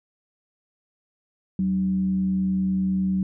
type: tone with frequency modulation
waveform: sine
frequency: 189.1 Hz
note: F#3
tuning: 38 cents sharp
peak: -20 dBFS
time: 1.59-3.23 s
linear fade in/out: 2 ms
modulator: 110 Hz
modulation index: 0.26
effects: none